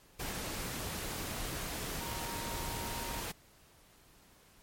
sine tone in noise, 932.3 Hz, A#5, in tune, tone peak -44 dBFS, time 2-3.21 s, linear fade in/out 10 ms, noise pink, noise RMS -39 dBFS, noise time 0.19-3.32 s, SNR -8 dB, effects pink hiss -62 dBFS RMS until 4.62 s + MP3 64 kbps

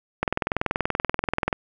click train, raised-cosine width 0.5 ms, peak -7 dBFS, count 28, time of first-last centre 0.23-1.528 s, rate 20.8 Hz, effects none

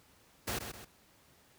pink noise with echo, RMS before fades -35 dBFS, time 0.47-0.59 s, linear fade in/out 10 ms, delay 130 ms, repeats 2, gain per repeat -7 dB, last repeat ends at 0.85 s, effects pink hiss -64 dBFS RMS until 1.58 s + high-pass 60 Hz 12 dB/octave

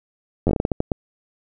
slowing click train, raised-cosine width 2 ms, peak -6 dBFS, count 11, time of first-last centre 0.47-0.918 s, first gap 10 ms, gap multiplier 1.31, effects none

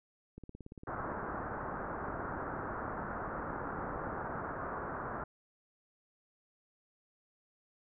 click train, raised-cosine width 3 ms, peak -34 dBFS, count 71, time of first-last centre 0.38-4.357 s, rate 17.6 Hz
white low-pass noise, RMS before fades -40 dBFS, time 0.87-5.24 s, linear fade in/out 5 ms, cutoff 1500 Hz, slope 48 dB/octave
effects none

